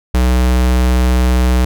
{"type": "tone", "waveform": "square", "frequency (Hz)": 62.5, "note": "B1", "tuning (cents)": 21, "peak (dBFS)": -10, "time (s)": [0.14, 1.65], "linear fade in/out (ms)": 5, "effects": []}